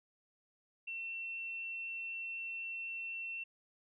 sine tone, 2702 Hz, E7, 42 cents sharp, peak -39 dBFS, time 0.87-3.44 s, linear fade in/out 10 ms, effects none

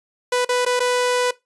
sawtooth tone with dropouts, 495.1 Hz, B4, 4 cents sharp, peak -13 dBFS, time 0.32-1.31 s, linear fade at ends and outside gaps 5 ms, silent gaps 0.449-0.49 / 0.651-0.662 / 0.795-0.802 s, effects noise-tail reverb RT60 0.2 s tail -20 dB re dry + resampled to 24000 Hz

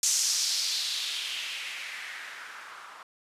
violet noise with low-pass filter sweep, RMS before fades -32 dBFS, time 0.03-3.03 s, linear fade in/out 2 ms, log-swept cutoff 6600 to 1100 Hz, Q 2.6, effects resampled to 32000 Hz

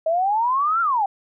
sine exponential two-way sweep, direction up then down, 630 to 1400 to 762 Hz, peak -17 dBFS, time 0.06-1.06 s, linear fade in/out 5 ms, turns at 0.81 s, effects none

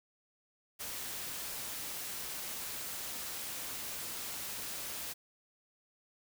white noise, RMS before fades -41 dBFS, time 0.79-5.14 s, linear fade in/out 20 ms, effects none

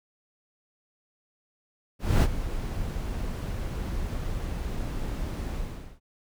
brown noise with ADSR envelope, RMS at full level -17 dBFS, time 1.99-6 s, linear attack 240 ms, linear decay 40 ms, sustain -14 dB, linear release 460 ms, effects none

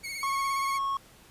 sawtooth tone with vibrato, 2195 Hz, C#7, 18 cents flat, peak -31 dBFS, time 0.03-0.79 s, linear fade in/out 20 ms, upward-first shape sine, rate 17 Hz, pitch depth 45 cents each way
triangle tone, 1097 Hz, C#6, 18 cents flat, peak -25 dBFS, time 0.23-0.97 s, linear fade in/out 2 ms
effects pink hiss -55 dBFS RMS until 1.3 s + resampled to 32000 Hz

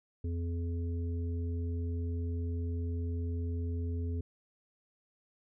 harmonic tone, 85 Hz, F2, 46 cents flat, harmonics 1 / 3 / 5, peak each -32 / -42 / -46 dBFS, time 0.24-4.21 s, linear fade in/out 5 ms, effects none

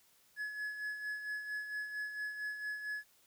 triangle tone with tremolo, 1698 Hz, G#6, 38 cents sharp, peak -34 dBFS, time 0.36-3.04 s, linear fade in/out 50 ms, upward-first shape sine, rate 4.4 Hz, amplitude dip 55%, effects white hiss -68 dBFS RMS until 3.26 s

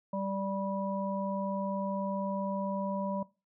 harmonic tone, 195.4 Hz, G3, 5 cents flat, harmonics 1 / 3 / 5, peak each -34 / -35 / -38 dBFS, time 0.13-3.23 s, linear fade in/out 5 ms, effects noise-tail reverb RT60 0.3 s tail -21 dB re dry

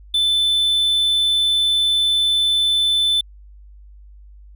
triangle tone, 3520 Hz, A7, in tune, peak -13 dBFS, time 0.14-3.21 s, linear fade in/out 5 ms, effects added 50 Hz sine -40 dBFS peak until 4.55 s

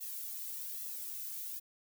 violet noise with flanger, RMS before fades -42 dBFS, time 0-1.6 s, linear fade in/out 20 ms, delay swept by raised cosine 1.3 to 2.17 ms, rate 1.2 Hz, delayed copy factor -0.75, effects none

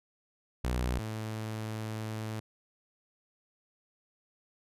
sawtooth tone pair in turn, 61.7 / 109.52 Hz, B1 / A2, -1 / -8 cents, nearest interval minor seventh, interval 993 cents, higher second, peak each -25 / -31 dBFS, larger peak first, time 0.64-0.99 / 0.99-2.4 s, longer second, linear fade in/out 5 ms, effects resampled to 32000 Hz

